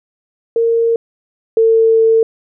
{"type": "tone pair in turn", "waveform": "sine", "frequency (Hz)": [460.5, 449.7], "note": ["A#4", "A4"], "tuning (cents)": [-21, 38], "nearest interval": "unison", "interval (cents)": 41, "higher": "first", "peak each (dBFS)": [-10, -7], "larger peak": "second", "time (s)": [[0.56, 0.96], [1.57, 2.23]], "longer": "second", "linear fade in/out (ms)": 2, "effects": []}